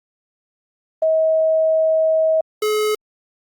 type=tone pair in turn; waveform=sine / square; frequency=638 / 426.3 Hz; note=D#5 / G#4; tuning=+43 / +45 cents; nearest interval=perfect fifth; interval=698 cents; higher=first; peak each=-13 / -17 dBFS; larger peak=first; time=1.02-2.41 / 2.62-2.95 s; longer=first; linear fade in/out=5 ms; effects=Opus 24 kbps